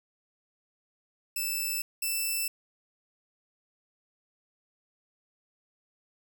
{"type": "tone pair in turn", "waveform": "5% pulse", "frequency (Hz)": [2637, 2648], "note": ["E7", "E7"], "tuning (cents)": [0, 7], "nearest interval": "unison", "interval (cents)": 7, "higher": "second", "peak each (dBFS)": [-20, -19], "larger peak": "second", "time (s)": [[1.36, 1.82], [2.02, 2.48]], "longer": "neither", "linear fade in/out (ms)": 5, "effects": []}